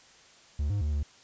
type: tone with pitch steps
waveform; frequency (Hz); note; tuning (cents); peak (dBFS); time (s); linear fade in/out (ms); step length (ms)
triangle; 72.9 / 102 / 74.7 / 72.9; D2 / G#2 / D2 / D2; -12 / -31 / +30 / -12; -24; 0.59-1.03; 5; 110
effects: white hiss -56 dBFS RMS until 1.23 s + resampled to 16000 Hz